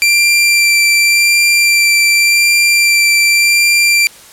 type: tone with vibrato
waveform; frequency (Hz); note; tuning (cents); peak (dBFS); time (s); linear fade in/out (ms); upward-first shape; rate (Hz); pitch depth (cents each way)
sawtooth; 2360; D7; +8; -4; 0.02-4.07; 0; sine; 0.88; 10
effects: white hiss -38 dBFS RMS until 4.32 s + low-pass 12000 Hz 12 dB/octave